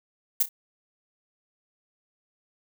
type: noise with echo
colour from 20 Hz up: violet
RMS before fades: -21 dBFS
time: 0.4-0.43 s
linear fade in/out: 5 ms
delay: 30 ms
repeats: 2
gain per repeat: -12 dB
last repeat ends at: 0.49 s
effects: none